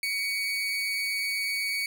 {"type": "tone with amplitude modulation", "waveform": "30% pulse", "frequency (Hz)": 2246, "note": "C#7", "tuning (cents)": 22, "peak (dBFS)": -23, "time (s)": [0.03, 1.86], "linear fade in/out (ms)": 2, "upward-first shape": "sine", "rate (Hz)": 204, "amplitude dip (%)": 40, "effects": []}